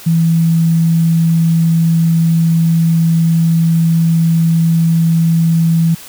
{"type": "tone", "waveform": "sine", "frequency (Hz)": 164.81, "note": "E3", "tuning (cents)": 0, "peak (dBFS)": -8, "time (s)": [0.06, 5.95], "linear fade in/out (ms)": 10, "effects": ["white hiss -34 dBFS RMS until 6.08 s"]}